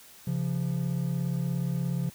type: tone pair together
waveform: triangle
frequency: 135.3 / 172.3 Hz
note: C#3 / F3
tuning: -42 / -23 cents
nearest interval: major third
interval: 419 cents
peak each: -27 dBFS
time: 0.27-2.1 s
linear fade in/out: 5 ms
effects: tanh soft clip ceiling -17 dBFS + white hiss -52 dBFS RMS until 2.14 s